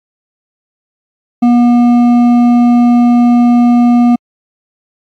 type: tone with hard clipping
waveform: triangle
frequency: 240.7 Hz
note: B3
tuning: 44 cents flat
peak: -6 dBFS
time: 1.42-4.16 s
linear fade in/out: 10 ms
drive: 11 dB
effects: AAC 64 kbps